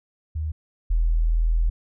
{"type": "tone pair in turn", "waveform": "sine", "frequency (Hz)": [77.78, 40.87], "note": ["D#2", "E1"], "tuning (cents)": [0, -14], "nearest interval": "major seventh", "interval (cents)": 1114, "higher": "first", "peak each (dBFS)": [-24, -17], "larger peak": "second", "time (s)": [[0.35, 0.52], [0.9, 1.7]], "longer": "second", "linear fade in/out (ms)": 10, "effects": []}